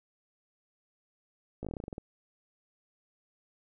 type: slowing click train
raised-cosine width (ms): 2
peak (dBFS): -25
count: 12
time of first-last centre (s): 1.63-1.981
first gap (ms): 17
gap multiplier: 1.12
effects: none